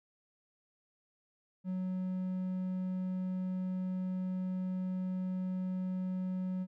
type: tone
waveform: triangle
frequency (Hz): 185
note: F#3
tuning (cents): 0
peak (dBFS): -31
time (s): 1.64-6.67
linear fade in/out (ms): 50
effects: none